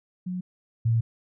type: tone pair in turn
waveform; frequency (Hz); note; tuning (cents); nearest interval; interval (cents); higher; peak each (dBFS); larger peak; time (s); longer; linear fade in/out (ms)
sine; 181.7 / 114.46; F#3 / A#2; -31 / -31; minor sixth; 800; first; -28 / -19; second; 0.26-0.41 / 0.85-1.01; second; 10
effects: none